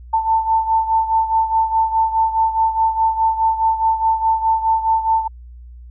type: beating tone pair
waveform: sine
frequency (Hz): 890 / 894.8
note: A5 / A5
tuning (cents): +20 / +29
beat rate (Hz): 4.8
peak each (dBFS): -15 / -20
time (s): 0.13-5.28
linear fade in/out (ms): 10
effects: added 60 Hz sine -35 dBFS peak until 5.9 s